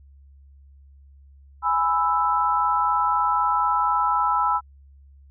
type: chord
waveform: sine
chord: E major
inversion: first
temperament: equal with one note detuned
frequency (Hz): 830.6 / 994.6 / 1318.5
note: G#5 / B5 / E6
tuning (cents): 0 / +12 / 0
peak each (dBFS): -25 / -22 / -22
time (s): 1.62-4.61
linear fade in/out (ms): 50
effects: added 69 Hz sine -47 dBFS peak until 5.3 s